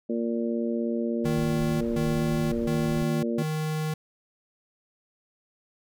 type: harmonic tone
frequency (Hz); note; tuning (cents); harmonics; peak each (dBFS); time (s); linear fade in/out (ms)
116.54; A#2; 0; 2 / 3 / 4 / 5; -27 / -31 / -33 / -35; 0.09-3.43; 10
type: noise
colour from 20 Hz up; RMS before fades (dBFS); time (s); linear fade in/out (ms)
brown; -38; 1.24-3.03; 5
type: tone bursts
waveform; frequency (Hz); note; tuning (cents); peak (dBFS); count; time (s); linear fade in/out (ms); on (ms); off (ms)
square; 155.56; D#3; 0; -27; 4; 1.25-3.94; 5; 560; 150
effects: none